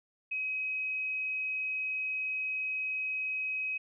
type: tone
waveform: sine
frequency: 2537 Hz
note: D#7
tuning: 33 cents sharp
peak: -31 dBFS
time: 0.31-3.78 s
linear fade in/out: 10 ms
effects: none